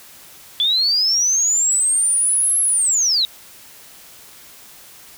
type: linear two-way sweep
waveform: sine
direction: up then down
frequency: 3412 to 11175 to 3715 Hz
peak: -14 dBFS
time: 0.6-3.25 s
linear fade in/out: 0 ms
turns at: 2.6 s
effects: white hiss -43 dBFS RMS until 5.17 s